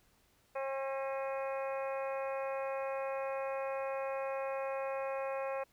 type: harmonic tone with a mistuned harmonic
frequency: 270 Hz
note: C#4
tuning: 45 cents flat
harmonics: 2 / 3 / 4 / 5 / 6 / 7 / 8 / 9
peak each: -36 / -43 / -44 / -50 / -52 / -53 / -54 / -49 dBFS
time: 0.55-5.64 s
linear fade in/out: 10 ms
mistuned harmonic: 9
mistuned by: +39 cents
effects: pink hiss -70 dBFS RMS until 5.72 s